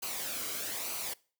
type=noise with flanger; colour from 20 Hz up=white; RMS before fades=-37 dBFS; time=0.02-1.14 s; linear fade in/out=10 ms; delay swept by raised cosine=0.56 to 1.15 ms; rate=1.1 Hz; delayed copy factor=-0.55; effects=noise-tail reverb RT60 0.4 s tail -23 dB re dry